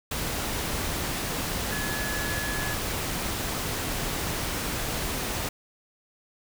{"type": "tone in noise", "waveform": "sine", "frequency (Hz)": 1700, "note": "G#6", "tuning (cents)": 40, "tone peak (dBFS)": -33, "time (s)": [1.72, 2.74], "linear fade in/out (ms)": 5, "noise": "pink", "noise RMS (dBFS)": -30, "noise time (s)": [0.11, 5.49], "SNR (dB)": -6, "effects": []}